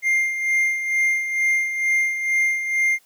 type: tone with tremolo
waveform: triangle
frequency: 2108 Hz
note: C7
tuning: 12 cents sharp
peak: -14 dBFS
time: 0.02-2.99 s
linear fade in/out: 50 ms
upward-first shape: sine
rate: 2.2 Hz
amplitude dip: 60%
effects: white hiss -58 dBFS RMS until 3.05 s + high-pass 200 Hz 12 dB/octave